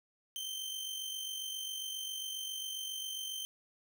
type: tone with amplitude modulation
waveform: sawtooth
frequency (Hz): 3115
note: G7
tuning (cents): -12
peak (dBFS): -33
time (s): 0.36-3.45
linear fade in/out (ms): 0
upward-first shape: sine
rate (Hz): 47.4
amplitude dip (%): 45
effects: none